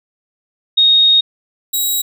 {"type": "tone pair in turn", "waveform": ["sine", "10% pulse"], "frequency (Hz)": [3729, 3847], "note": ["A#7", "B7"], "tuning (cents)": [0, -46], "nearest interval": "minor second", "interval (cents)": 54, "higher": "second", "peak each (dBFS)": -7, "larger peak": "neither", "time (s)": [[0.77, 1.21], [1.73, 2.02]], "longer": "first", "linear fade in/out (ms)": 10, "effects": []}